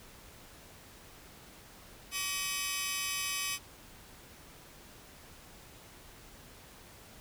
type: tone cluster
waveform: 15% pulse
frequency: 1141 / 1891 / 2461 / 2548 / 3047 Hz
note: C#6 / A#6 / D#7 / D#7 / G7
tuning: +50 / +24 / -20 / +41 / -50 cents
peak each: -34 / -37 / -38 / -30 / -31 dBFS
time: 2.11-3.59 s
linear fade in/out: 50 ms
effects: pink hiss -54 dBFS RMS until 7.2 s